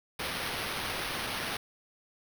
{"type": "noise with sample-and-hold", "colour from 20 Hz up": "white", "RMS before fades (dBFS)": -35, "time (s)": [0.19, 1.57], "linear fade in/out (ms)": 5, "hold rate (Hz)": 7350, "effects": []}